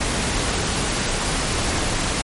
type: noise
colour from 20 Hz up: pink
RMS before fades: -22 dBFS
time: 0-2.22 s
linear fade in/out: 10 ms
effects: MP3 48 kbps